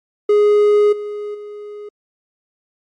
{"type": "tone with level steps", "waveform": "triangle", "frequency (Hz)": 415.9, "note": "G#4", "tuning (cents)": 2, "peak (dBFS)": [-7, -21, -27], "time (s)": [0.29, 1.89], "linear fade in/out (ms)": 5, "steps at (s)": [0.92, 1.34], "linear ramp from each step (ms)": 10, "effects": ["MP3 48 kbps"]}